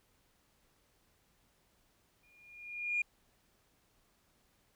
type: tone with exponential growth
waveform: sine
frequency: 2424 Hz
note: D#7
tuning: 46 cents flat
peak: -27 dBFS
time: 2.23-3.02 s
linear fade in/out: 5 ms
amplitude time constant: 170 ms
effects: tanh soft clip ceiling -24 dBFS + pink hiss -72 dBFS RMS until 4.75 s